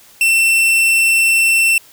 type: tone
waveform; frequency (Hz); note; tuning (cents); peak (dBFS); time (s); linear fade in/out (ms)
45% pulse; 2690; E7; +34; -10; 0.21-1.78; 2
effects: white hiss -45 dBFS RMS until 1.92 s